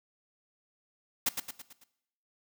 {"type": "noise with echo", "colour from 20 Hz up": "white", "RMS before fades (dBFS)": -27, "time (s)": [1.26, 1.29], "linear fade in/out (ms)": 5, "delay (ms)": 110, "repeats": 5, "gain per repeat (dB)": -6, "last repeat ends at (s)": 1.84, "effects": ["noise-tail reverb RT60 0.8 s tail -18 dB re dry", "high-pass 100 Hz 12 dB/octave"]}